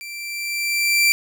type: tone with level ramp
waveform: sawtooth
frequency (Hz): 2349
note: D7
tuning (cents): 0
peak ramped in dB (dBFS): -29 to -9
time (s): 0.01-1.12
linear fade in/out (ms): 0
effects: none